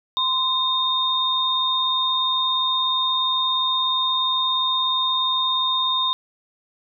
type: tone pair together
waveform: sine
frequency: 1031 / 3674 Hz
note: C6 / A#7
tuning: -26 / -26 cents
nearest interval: octave + minor seventh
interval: 2200 cents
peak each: -23 / -20 dBFS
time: 0.17-6.13 s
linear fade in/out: 0 ms
effects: none